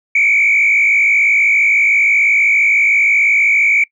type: tone with frequency modulation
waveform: sine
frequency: 2279 Hz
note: C#7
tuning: 47 cents sharp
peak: -8 dBFS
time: 0.15-3.84 s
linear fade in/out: 5 ms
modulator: 53 Hz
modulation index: 1.6
effects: noise-tail reverb RT60 0.1 s tail -24 dB re dry + tanh soft clip ceiling -4 dBFS